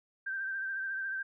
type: tone with vibrato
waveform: sine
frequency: 1568 Hz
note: G6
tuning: in tune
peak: -33 dBFS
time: 0.26-1.23 s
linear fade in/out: 10 ms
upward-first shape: sine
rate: 14 Hz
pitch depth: 35 cents each way
effects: none